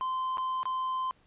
triangle tone with dropouts, 1036 Hz, C6, 17 cents flat, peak -27 dBFS, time 0.01-1.11 s, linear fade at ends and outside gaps 0 ms, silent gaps 0.372-0.381 / 0.631-0.655 s, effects pink hiss -65 dBFS RMS until 1.26 s + resampled to 8000 Hz

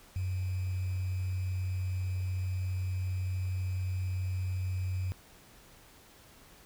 sine tone with sample-and-hold, 92.5 Hz, F#2, in tune, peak -30 dBFS, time 0.16-5.12 s, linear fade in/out 0 ms, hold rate 2450 Hz, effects pink hiss -57 dBFS RMS until 6.65 s

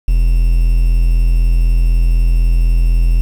triangle tone with quantisation, 42 Hz, E1, 33 cents sharp, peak -6 dBFS, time 0.08-3.21 s, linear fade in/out 0 ms, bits 6, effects none

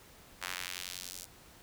sawtooth tone with high-pass filter sweep, 90.7 Hz, F#2, 34 cents flat, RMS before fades -42 dBFS, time 0.41-1.26 s, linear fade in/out 20 ms, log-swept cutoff 1400 to 6800 Hz, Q 1, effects pink hiss -57 dBFS RMS until 1.62 s

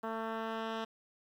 10% pulse tone with low-pass filter sweep, 223.7 Hz, A3, 29 cents sharp, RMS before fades -38 dBFS, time 0.03-0.85 s, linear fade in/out 10 ms, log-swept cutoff 1400 to 3500 Hz, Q 1.1, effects 10-bit

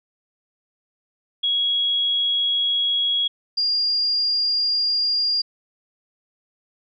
sine tone pair in turn, 3322 / 4811 Hz, G#7 / D8, 0 / +41 cents, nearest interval tritone, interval 641 cents, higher second, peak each -18 dBFS, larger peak neither, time 1.43-3.28 / 3.57-5.42 s, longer neither, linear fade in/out 10 ms, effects none

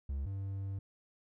triangle tone pair in turn, 69.1 / 97.72 Hz, C#2 / G2, -5 / -5 cents, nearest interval tritone, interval 600 cents, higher second, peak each -32 / -34 dBFS, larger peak first, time 0.09-0.26 / 0.26-0.79 s, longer second, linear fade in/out 5 ms, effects none

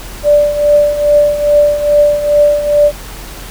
sine tone with tremolo, 587.3 Hz, D5, in tune, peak -3 dBFS, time 0.23-2.92 s, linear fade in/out 50 ms, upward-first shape triangle, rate 2.4 Hz, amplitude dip 75%, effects added 43 Hz sine -29 dBFS peak until 3.5 s + pink hiss -30 dBFS RMS until 3.5 s

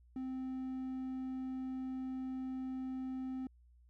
triangle tone, 260 Hz, C4, 11 cents flat, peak -36 dBFS, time 0.16-3.47 s, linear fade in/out 2 ms, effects added 60 Hz sine -61 dBFS peak until 3.89 s

